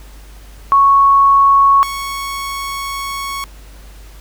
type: tone pair in turn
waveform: sine / sawtooth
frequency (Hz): 1107 / 1107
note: C#6 / C#6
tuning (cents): -3 / -3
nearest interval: unison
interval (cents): 0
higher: neither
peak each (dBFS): -6 / -17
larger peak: first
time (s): 0.72-1.83 / 1.83-3.44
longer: second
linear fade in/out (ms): 0
effects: added 50 Hz sine -35 dBFS peak until 4.2 s + pink hiss -44 dBFS RMS until 4.2 s